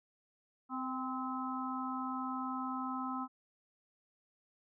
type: harmonic tone with a mistuned harmonic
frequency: 258.5 Hz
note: C4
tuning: 21 cents flat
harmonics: 1 / 3 / 4 / 5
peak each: -39 / -44 / -42 / -41 dBFS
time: 0.69-3.28 s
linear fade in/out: 50 ms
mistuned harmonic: 3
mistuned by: +29 cents
effects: none